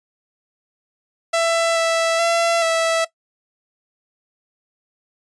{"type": "tone with pitch steps", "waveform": "sawtooth", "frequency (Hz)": [666, 660, 675, 657], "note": ["E5", "E5", "E5", "E5"], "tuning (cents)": [18, 2, 41, -6], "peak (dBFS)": -12, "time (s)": [1.33, 3.05], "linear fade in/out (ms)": 10, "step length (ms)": 430, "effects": ["noise-tail reverb RT60 0.1 s tail -18 dB re dry", "resampled to 22050 Hz"]}